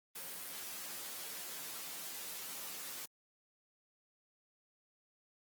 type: noise with comb filter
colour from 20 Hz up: white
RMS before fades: -45 dBFS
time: 0.15-3.06 s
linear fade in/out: 10 ms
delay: 11 ms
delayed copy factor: +0.85
effects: high-pass 150 Hz 12 dB/octave + Opus 24 kbps